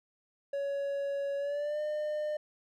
triangle tone with pitch glide, 560 to 603.7 Hz, C#5 to D5, +18 to +48 cents, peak -29 dBFS, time 0.53-2.37 s, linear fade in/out 5 ms, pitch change +130 cents, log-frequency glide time 1.37-1.8 s, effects none

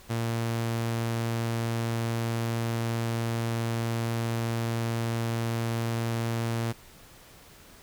sawtooth tone, 115.4 Hz, A#2, 17 cents flat, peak -23 dBFS, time 0.09-6.73 s, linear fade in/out 20 ms, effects pink hiss -52 dBFS RMS until 7.82 s

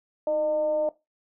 sine tone with frequency modulation, 610 Hz, D#5, 34 cents flat, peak -22 dBFS, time 0.27-0.89 s, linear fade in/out 2 ms, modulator 295 Hz, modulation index 0.36, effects noise-tail reverb RT60 0.2 s tail -17 dB re dry

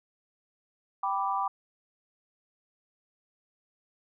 sine chord, G major, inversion none, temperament equal, 784 / 987.8 / 1174.7 Hz, G5 / B5 / D6, 0 / 0 / 0 cents, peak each -31 dBFS, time 1.03-1.48 s, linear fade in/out 5 ms, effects none

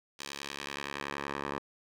10% pulse tone with band-pass filter sweep, 70.6 Hz, C#2, 32 cents sharp, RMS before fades -39 dBFS, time 0.19-1.59 s, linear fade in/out 5 ms, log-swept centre 4900 to 1000 Hz, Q 0.85, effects none

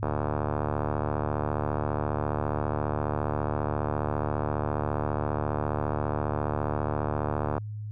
click train, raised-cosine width 1 ms, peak -14 dBFS, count 565, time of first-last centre 0.03-7.58 s, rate 74.7 Hz, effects added 106 Hz sine -33 dBFS peak until 7.91 s

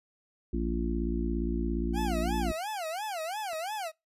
harmonic tone, 57.3 Hz, A#1, 29 cents flat, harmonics 1 / 3 / 4 / 5 / 6, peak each -31 / -37 / -34 / -36 / -35 dBFS, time 0.53-2.52 s, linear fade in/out 5 ms
40% pulse tone with vibrato, 740 Hz, F#5, in tune, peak -32 dBFS, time 1.93-3.92 s, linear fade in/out 50 ms, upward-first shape sine, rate 2.9 Hz, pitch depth 280 cents each way
click, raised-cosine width 0.5 ms, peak -34 dBFS, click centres 3.532 s
effects noise-tail reverb RT60 0.2 s tail -24 dB re dry + resampled to 32000 Hz

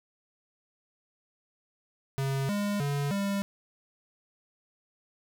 square tone with pitch steps, 136 / 204.2 / 142.6 / 199.2 Hz, C#3 / G#3 / C#3 / G3, -33 / -29 / +49 / +28 cents, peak -28 dBFS, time 2.18-3.42 s, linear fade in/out 0 ms, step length 310 ms, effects none

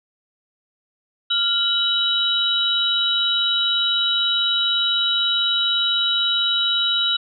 sine tone cluster, 1391 / 2990 / 3848 Hz, F6 / F#7 / B7, -7 / +17 / -46 cents, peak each -26 / -22 / -19 dBFS, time 1.3-7.17 s, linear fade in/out 10 ms, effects none

